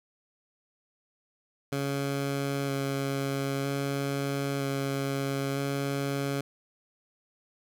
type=tone with vibrato; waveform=15% pulse; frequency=138.59 Hz; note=C#3; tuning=in tune; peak=-22 dBFS; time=1.72-6.41 s; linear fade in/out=5 ms; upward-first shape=square; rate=0.52 Hz; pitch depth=10 cents each way; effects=none